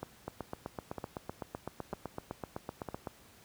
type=two click trains; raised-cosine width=1 ms; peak=-23 / -24 dBFS; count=23 / 4; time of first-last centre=0.28-3.072 / 0.03-2.887 s; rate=7.88 / 1.05 Hz; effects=pink hiss -59 dBFS RMS until 3.44 s + high-pass 60 Hz 12 dB/octave